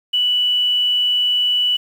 sine tone with quantisation, 2960 Hz, F#7, in tune, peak -14 dBFS, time 0.13-1.77 s, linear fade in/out 10 ms, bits 7, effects none

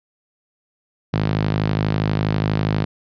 sawtooth tone with high-pass filter, 52.3 Hz, G#1, 13 cents sharp, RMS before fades -20 dBFS, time 1.13-2.85 s, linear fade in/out 10 ms, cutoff 130 Hz, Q 2.1, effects resampled to 11025 Hz

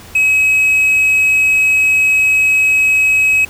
triangle tone, 2550 Hz, D#7, 42 cents sharp, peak -7 dBFS, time 0.15-3.45 s, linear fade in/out 5 ms, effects added 82 Hz sine -40 dBFS peak until 3.49 s + pink hiss -37 dBFS RMS until 3.49 s

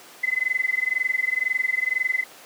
sine tone with amplitude modulation, 2030 Hz, B6, 47 cents sharp, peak -17 dBFS, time 0.23-2.24 s, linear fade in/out 10 ms, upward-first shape sine, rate 22 Hz, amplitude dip 95%, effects pink hiss -45 dBFS RMS until 2.45 s + high-pass 400 Hz 12 dB/octave

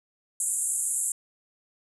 pink band-pass noise, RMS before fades -28 dBFS, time 0.4-1.12 s, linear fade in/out 2 ms, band 7200 to 11000 Hz, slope 96 dB/octave, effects none

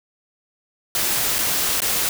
white noise with dropouts, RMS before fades -21 dBFS, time 0.95-2.09 s, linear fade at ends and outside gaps 1 ms, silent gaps 1.384-1.388 / 1.804-1.819 s, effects none

